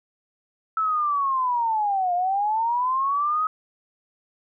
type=linear two-way sweep; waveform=sine; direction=down then up; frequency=1318.5 to 698.5 to 1275 Hz; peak=-20 dBFS; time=0.77-3.47 s; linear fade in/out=2 ms; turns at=2.14 s; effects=none